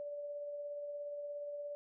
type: tone with tremolo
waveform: sine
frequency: 581 Hz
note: D5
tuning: 19 cents flat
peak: -39 dBFS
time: 0-1.75 s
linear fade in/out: 0 ms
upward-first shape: triangle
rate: 17 Hz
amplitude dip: 30%
effects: none